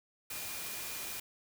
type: tone in noise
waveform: sine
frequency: 2423 Hz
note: D#7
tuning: 47 cents flat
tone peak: -50 dBFS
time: 0.3-1.2 s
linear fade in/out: 5 ms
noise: white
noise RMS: -41 dBFS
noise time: 0.3-1.2 s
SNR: -12 dB
effects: none